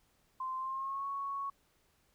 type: tone with pitch glide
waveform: sine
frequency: 1041 to 1109.3 Hz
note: C6 to C#6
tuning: -9 to +1 cents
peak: -35 dBFS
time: 0.4-1.5 s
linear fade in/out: 5 ms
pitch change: +110 cents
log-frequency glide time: 0.57-1.06 s
effects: pink hiss -72 dBFS RMS until 2.14 s